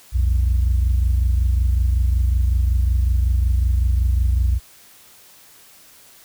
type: tone pair together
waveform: sine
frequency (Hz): 61.3 / 86.69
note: B1 / F2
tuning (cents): -12 / -12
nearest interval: tritone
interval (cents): 600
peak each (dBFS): -14 / -20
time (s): 0.12-4.6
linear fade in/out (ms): 50
effects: tanh soft clip ceiling -10 dBFS + white hiss -48 dBFS RMS until 6.24 s